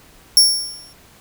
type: tone with exponential decay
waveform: sawtooth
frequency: 5480 Hz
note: F8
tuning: 34 cents flat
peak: -3 dBFS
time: 0.37-0.93 s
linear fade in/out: 1 ms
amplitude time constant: 120 ms
effects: pink hiss -48 dBFS RMS until 1.2 s